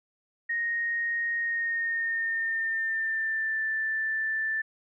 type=tone with pitch glide; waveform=sine; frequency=1864.7 to 1766.2 Hz; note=A#6 to A6; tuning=0 to +6 cents; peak=-26 dBFS; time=0.49-4.62 s; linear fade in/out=10 ms; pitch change=-94 cents; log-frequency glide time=1.38-3.62 s; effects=none